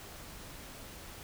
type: silence
effects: pink hiss -48 dBFS RMS until 1.23 s